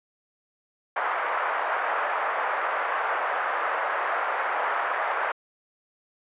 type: band-pass noise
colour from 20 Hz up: white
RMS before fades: -27 dBFS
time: 0.96-5.32 s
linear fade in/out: 5 ms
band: 570 to 1600 Hz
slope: 24 dB/octave
effects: resampled to 8000 Hz